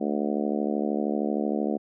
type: harmonic tone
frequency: 73 Hz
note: D2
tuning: 10 cents flat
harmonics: 3 / 4 / 5 / 6 / 7 / 8 / 9 / 10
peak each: -28 / -30 / -32 / -34 / -35 / -36 / -37 / -38 dBFS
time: 0-1.78 s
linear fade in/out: 20 ms
effects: none